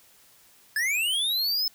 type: linear sweep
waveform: square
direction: up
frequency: 1677 to 5274 Hz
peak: -24 dBFS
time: 0.76-1.68 s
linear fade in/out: 2 ms
effects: white hiss -57 dBFS RMS until 1.74 s